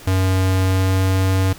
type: tone with pitch glide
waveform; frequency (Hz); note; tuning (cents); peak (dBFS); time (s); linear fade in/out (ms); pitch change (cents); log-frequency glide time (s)
square; 94.1 to 94.7; F#2 to F#2; +30 to +41; -15; 0.07-1.53; 5; +11; 0.64-1.04
effects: pink hiss -40 dBFS RMS until 1.58 s